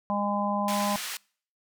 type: harmonic tone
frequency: 204 Hz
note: G#3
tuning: 31 cents flat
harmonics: 1 / 3 / 4 / 5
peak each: -29 / -32 / -31 / -30 dBFS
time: 0.1-0.96 s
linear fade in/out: 0 ms
type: band-pass noise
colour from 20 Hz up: pink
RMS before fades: -35 dBFS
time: 0.68-1.17 s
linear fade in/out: 2 ms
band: 1600 to 14000 Hz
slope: 12 dB/octave
effects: noise-tail reverb RT60 0.5 s tail -26 dB re dry